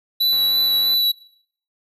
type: tone with vibrato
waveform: square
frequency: 3951 Hz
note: B7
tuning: in tune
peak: -16 dBFS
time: 0.2-1.12 s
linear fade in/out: 10 ms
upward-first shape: sine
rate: 3.1 Hz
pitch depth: 12 cents each way
type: click train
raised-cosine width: 0.5 ms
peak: -24 dBFS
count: 56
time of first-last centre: 0.33-0.937 s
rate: 90.6 Hz
effects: noise-tail reverb RT60 0.6 s tail -21 dB re dry